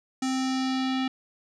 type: tone with low-pass filter sweep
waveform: square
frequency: 261.6 Hz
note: C4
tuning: in tune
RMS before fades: -27 dBFS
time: 0.22-1.08 s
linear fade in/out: 5 ms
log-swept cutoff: 7100 to 3400 Hz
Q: 2.2
effects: none